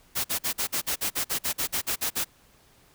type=noise bursts; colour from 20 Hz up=white; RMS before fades=-27 dBFS; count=15; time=0.15-2.247 s; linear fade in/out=20 ms; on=95 ms; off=48 ms; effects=pink hiss -59 dBFS RMS until 2.94 s